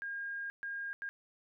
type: tone bursts at uneven times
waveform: sine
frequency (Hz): 1618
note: G#6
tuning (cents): -46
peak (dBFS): -37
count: 3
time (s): 0.02-0.5 / 0.63-0.93 / 1.02-1.09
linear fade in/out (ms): 0
effects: none